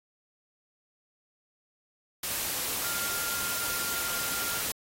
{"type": "tone in noise", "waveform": "sine", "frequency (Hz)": 1396.9, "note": "F6", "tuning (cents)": 0, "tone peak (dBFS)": -38, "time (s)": [2.84, 4.61], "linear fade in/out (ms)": 5, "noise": "white", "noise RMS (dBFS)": -32, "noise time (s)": [2.23, 4.72], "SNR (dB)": -9, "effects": ["AAC 48 kbps"]}